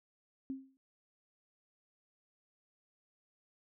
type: tone with exponential decay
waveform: sine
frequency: 266.8 Hz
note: C4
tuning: 34 cents sharp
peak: -34 dBFS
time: 0.5-0.77 s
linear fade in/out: 0 ms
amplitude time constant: 57 ms
effects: none